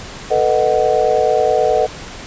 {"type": "chord", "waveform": "sine", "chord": "B dominant seventh", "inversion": "third", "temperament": "just", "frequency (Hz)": [444.5, 493.9, 617.4, 740.8], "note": ["A4", "B4", "D#5", "F#5"], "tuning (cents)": [18, 0, -14, 2], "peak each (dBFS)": -17, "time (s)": [0.3, 1.87], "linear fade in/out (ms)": 20, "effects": ["pink hiss -32 dBFS RMS until 2.26 s", "resampled to 16000 Hz"]}